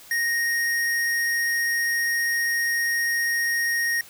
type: tone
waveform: square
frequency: 1865 Hz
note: A#6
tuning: in tune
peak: -22 dBFS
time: 0.11-4.01 s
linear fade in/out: 2 ms
effects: white hiss -47 dBFS RMS until 4.09 s